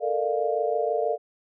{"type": "chord", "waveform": "sine", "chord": "Bb major seventh", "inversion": "third", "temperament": "equal with one note detuned", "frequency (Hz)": [440, 466.2, 601.8, 698.5], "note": ["A4", "Bb4", "D5", "F5"], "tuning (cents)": [0, 0, 42, 0], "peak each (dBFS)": -28, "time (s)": [0, 1.18], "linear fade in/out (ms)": 50, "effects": []}